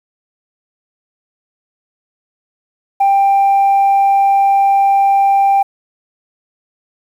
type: tone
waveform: sine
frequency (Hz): 790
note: G5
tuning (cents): +13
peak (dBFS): -6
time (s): 3-5.63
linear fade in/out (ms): 10
effects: tanh soft clip ceiling -6 dBFS + 7-bit